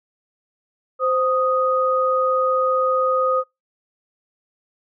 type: tone pair together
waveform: sine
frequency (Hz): 519.5 / 1245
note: C5 / D#6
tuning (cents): -12 / +1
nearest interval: octave + minor third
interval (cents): 1513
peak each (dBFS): -19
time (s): 0.99-3.44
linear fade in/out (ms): 50
effects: noise-tail reverb RT60 0.2 s tail -26 dB re dry